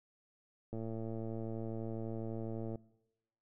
click train, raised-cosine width 2 ms, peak -29 dBFS, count 228, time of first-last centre 0.73-2.757 s, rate 112 Hz, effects noise-tail reverb RT60 0.9 s tail -22 dB re dry

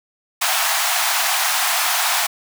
pink high-pass noise, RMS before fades -19 dBFS, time 0.41-2.27 s, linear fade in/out 10 ms, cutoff 670 Hz, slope 96 dB/octave, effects none

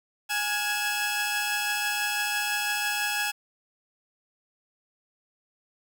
sawtooth tone cluster, 830 / 1433 / 1666 / 2616 Hz, G#5 / F6 / G#6 / E7, -1 / +44 / +5 / -14 cents, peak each -28 / -33 / -26 / -28 dBFS, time 0.29-3.32 s, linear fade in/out 20 ms, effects 9-bit

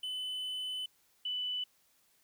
triangle / sine tone pair in turn, 3016 / 2987 Hz, F#7 / F#7, +32 / +16 cents, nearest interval unison, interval 16 cents, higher first, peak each -34 / -33 dBFS, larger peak second, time 0.03-0.86 / 1.25-1.64 s, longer first, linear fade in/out 5 ms, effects white hiss -70 dBFS RMS until 2.23 s

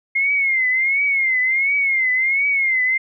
sine tone with vibrato, 2135 Hz, C7, 34 cents sharp, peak -15 dBFS, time 0.15-2.98 s, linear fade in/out 10 ms, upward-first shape triangle, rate 1.4 Hz, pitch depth 120 cents each way, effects none

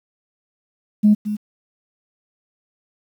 sine tone with echo, 210 Hz, G#3, 19 cents sharp, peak -8 dBFS, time 1.03-1.15 s, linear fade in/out 20 ms, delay 220 ms, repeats 1, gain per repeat -12 dB, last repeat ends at 1.37 s, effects tanh soft clip ceiling -4 dBFS + 8-bit

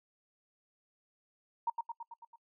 sine tone with echo, 932.3 Hz, A#5, in tune, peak -28 dBFS, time 1.67-1.7 s, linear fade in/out 5 ms, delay 110 ms, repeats 6, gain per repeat -4 dB, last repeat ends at 2.36 s, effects noise-tail reverb RT60 0.1 s tail -26 dB re dry

